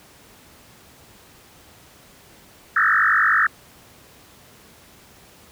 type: tone with frequency modulation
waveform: sine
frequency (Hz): 1568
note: G6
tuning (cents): 0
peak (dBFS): -14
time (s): 2.76-3.47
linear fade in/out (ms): 5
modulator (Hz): 50.1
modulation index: 6.1
effects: pink hiss -49 dBFS RMS until 5.51 s + high-pass 60 Hz 12 dB/octave